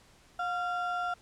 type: ring-modulated tone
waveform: triangle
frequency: 1046.5 Hz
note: C6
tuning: in tune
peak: -25 dBFS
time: 0.39-1.14 s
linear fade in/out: 5 ms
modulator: 332 Hz
effects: pink hiss -60 dBFS RMS until 1.21 s + low-pass 9000 Hz 12 dB/octave